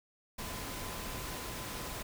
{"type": "tone in noise", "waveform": "sine", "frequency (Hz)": 1018, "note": "C6", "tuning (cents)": -48, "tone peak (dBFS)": -50, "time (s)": [0.38, 2.03], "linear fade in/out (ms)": 10, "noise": "pink", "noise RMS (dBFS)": -41, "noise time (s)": [0.38, 2.03], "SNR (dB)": -12, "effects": []}